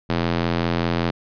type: tone with high-pass filter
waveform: square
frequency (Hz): 42.53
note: F1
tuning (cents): -45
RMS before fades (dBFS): -22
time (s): 0.09-1.11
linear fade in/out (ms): 10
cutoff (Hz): 150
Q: 0.75
effects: resampled to 11025 Hz